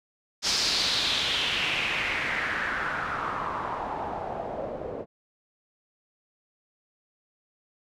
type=noise with low-pass filter sweep; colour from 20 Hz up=white; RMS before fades=-29 dBFS; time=0.42-5.06 s; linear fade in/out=50 ms; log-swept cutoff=5300 to 500 Hz; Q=3.4; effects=none